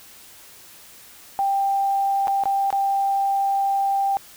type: tone with dropouts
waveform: sine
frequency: 789 Hz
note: G5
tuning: 11 cents sharp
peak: -18 dBFS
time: 1.39-4.17 s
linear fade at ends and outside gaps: 0 ms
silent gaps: 2.272-2.28 / 2.437-2.456 / 2.704-2.727 s
effects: white hiss -46 dBFS RMS until 4.36 s